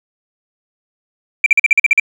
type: tone bursts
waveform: sine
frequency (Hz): 2349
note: D7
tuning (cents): 0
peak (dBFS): -4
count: 9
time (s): 1.44-1.998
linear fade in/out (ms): 2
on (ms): 22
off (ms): 45
effects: tanh soft clip ceiling -2 dBFS + 7-bit